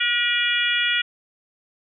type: harmonic tone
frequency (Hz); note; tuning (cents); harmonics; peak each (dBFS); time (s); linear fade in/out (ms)
480; B4; -49; 3 / 4 / 5 / 6 / 7; -25 / -25 / -25 / -25 / -25; 0-1.02; 10
effects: none